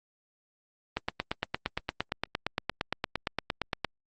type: click train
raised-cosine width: 0.3 ms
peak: -12 dBFS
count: 26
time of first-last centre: 0.97-3.847 s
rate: 8.69 Hz
effects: Opus 24 kbps